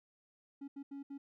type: tone bursts at uneven times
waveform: triangle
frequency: 278.8 Hz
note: C#4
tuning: 10 cents sharp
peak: -40 dBFS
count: 4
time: 0.61-0.68 / 0.76-0.83 / 0.91-1.03 / 1.1-1.18 s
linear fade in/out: 10 ms
effects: tanh soft clip ceiling -36 dBFS